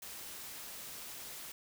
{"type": "noise with amplitude modulation", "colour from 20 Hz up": "white", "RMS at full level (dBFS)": -45, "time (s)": [0.02, 1.52], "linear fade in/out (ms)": 5, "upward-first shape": "sine", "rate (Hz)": 240, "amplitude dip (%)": 35, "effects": []}